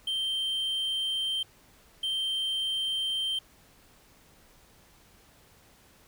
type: tone pair in turn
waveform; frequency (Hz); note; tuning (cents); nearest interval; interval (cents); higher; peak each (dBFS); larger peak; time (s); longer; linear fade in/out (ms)
triangle; 3136 / 3136; G7 / G7; 0 / 0; unison; 0; neither; -26; neither; 0.07-1.43 / 2.03-3.39; neither; 5
effects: pink hiss -59 dBFS RMS until 6.07 s